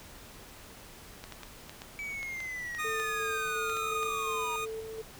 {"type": "clicks", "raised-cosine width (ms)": 0.2, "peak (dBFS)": -25, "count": 12, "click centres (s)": [1.24, 1.323, 1.433, 1.695, 1.819, 2.23, 2.404, 2.749, 2.999, 3.697, 3.769, 4.031]}
{"type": "linear sweep", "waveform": "triangle", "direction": "down", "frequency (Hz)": [2303, 932.3], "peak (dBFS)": -34, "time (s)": [1.99, 4.56], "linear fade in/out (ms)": 0}
{"type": "tone", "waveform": "25% pulse", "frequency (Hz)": 1233, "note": "D#6", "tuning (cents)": -16, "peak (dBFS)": -29, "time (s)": [2.78, 4.66], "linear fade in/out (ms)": 20}
{"type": "tone with tremolo", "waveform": "sine", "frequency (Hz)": 442.8, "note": "A4", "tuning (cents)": 11, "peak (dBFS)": -35, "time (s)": [2.84, 5.02], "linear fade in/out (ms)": 10, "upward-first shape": "square", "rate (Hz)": 2.8, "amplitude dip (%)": 35}
{"effects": ["pink hiss -50 dBFS RMS until 5.19 s"]}